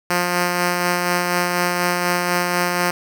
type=tone with tremolo; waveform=5% pulse; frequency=176.9 Hz; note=F3; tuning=23 cents sharp; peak=-5 dBFS; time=0.1-2.91 s; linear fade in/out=5 ms; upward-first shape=sine; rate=4.1 Hz; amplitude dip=30%; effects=none